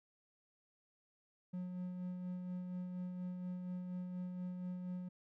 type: tone with tremolo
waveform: triangle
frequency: 180.8 Hz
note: F#3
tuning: 40 cents flat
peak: -37 dBFS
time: 1.53-5.09 s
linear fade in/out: 10 ms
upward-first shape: sine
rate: 4.2 Hz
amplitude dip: 35%
effects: none